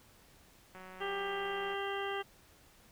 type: click train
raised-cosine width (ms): 0.5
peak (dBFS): -36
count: 185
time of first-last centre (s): 0.75-1.739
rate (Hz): 186
type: harmonic tone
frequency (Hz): 396.3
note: G4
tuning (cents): +19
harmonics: 1 / 2 / 3 / 4 / 5 / 7 / 8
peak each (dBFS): -38 / -41 / -43 / -44 / -45 / -46 / -47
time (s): 1-2.23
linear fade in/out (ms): 20
effects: pink hiss -62 dBFS RMS until 2.91 s